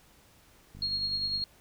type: click train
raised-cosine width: 5 ms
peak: -36 dBFS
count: 34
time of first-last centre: 0.75-1.418 s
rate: 49.4 Hz
type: tone with tremolo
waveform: sine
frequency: 4281 Hz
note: C8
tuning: 39 cents sharp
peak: -27 dBFS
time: 0.82-1.44 s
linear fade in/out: 2 ms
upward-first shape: sine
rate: 10 Hz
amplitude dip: 40%
effects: pink hiss -60 dBFS RMS until 1.6 s